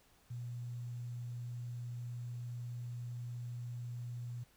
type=tone with quantisation; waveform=sine; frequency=120.8 Hz; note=B2; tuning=38 cents flat; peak=-40 dBFS; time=0.3-4.44 s; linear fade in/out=10 ms; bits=11; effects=pink hiss -68 dBFS RMS until 4.56 s